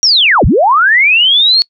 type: linear two-way sweep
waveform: sine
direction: down then up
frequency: 5770 to 31.91 to 4406 Hz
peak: -5 dBFS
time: 0.03-1.62 s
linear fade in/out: 0 ms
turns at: 0.45 s
effects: noise-tail reverb RT60 0.1 s tail -25 dB re dry